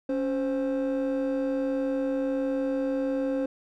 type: tone pair together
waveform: triangle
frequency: 277 / 523.3 Hz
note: C#4 / C5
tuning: -1 / 0 cents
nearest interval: major seventh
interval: 1101 cents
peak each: -24 / -25 dBFS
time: 0.09-3.46 s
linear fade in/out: 5 ms
effects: tanh soft clip ceiling -20 dBFS